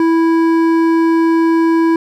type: tone with hard clipping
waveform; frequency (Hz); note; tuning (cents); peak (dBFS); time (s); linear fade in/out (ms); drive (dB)
triangle; 329.1; E4; -3; -11; 0-1.96; 2; 14
effects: none